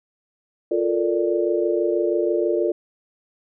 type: chord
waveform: sine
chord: Bb major seventh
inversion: second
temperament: equal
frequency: 349.2 / 440 / 466.2 / 587.3 Hz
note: F4 / A4 / Bb4 / D5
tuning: 0 / 0 / 0 / 0 cents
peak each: -21 / -24 / -27 / -25 dBFS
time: 0.71-2.72 s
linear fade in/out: 5 ms
effects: none